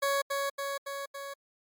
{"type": "tone with echo", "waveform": "20% pulse", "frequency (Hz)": 557, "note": "C#5", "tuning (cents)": 8, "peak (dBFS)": -21, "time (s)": [0.02, 0.22], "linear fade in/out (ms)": 10, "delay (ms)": 280, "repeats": 4, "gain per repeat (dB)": -3, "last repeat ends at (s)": 1.34, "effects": ["MP3 96 kbps"]}